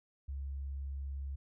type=tone; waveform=sine; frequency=68.8 Hz; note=C#2; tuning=12 cents flat; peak=-37 dBFS; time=0.28-1.36 s; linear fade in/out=10 ms; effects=none